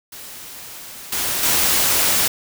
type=noise with level steps; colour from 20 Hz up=white; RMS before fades=-36 / -22 / -17 dBFS; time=0.12-2.28 s; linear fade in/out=5 ms; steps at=1.12 / 1.43 s; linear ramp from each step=5 ms; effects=none